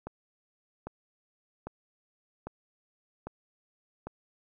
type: click train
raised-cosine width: 1 ms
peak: -24 dBFS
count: 6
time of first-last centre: 0.07-4.07 s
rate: 1.25 Hz
effects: none